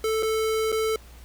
square tone with dropouts, 440 Hz, A4, in tune, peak -23 dBFS, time 0.04-0.96 s, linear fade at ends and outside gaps 2 ms, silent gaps 0.226-0.23 / 0.719-0.725 s, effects added 60 Hz sine -45 dBFS peak until 1.24 s + pink hiss -52 dBFS RMS until 1.24 s

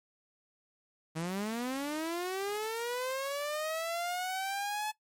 sawtooth linear sweep, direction up, 155.56 to 862 Hz, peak -29 dBFS, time 1.15-4.92 s, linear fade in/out 20 ms, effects noise-tail reverb RT60 0.1 s tail -17 dB re dry + MP3 64 kbps

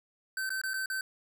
square tone with dropouts, 1541 Hz, G6, 30 cents flat, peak -32 dBFS, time 0.37-1.01 s, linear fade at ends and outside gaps 2 ms, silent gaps 0.493-0.503 / 0.615-0.636 / 0.735-0.74 / 0.859-0.9 s, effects none

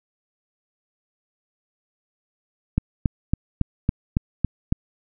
click train, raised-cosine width 5 ms, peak -6 dBFS, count 8, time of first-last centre 2.78-4.724 s, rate 3.6 Hz, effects none

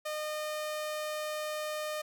sawtooth tone, 610 Hz, D#5, 34 cents flat, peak -30 dBFS, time 0.05-2.02 s, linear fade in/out 10 ms, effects none

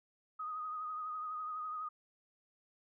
sine tone with vibrato, 1247 Hz, D#6, 3 cents sharp, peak -38 dBFS, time 0.39-1.89 s, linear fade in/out 10 ms, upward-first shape sine, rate 12 Hz, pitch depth 36 cents each way, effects none

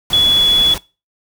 sine tone in noise, 3400 Hz, G#7, 40 cents sharp, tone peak -9 dBFS, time 0.13-0.74 s, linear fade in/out 2 ms, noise pink, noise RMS -25 dBFS, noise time 0.1-0.78 s, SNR +13 dB, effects noise-tail reverb RT60 0.3 s tail -23 dB re dry

